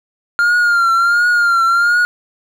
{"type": "tone with vibrato", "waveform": "triangle", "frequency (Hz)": 1400, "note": "F6", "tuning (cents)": 4, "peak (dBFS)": -8, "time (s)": [0.39, 2.05], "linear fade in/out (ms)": 0, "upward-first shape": "triangle", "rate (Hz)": 1.4, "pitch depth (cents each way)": 65, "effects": []}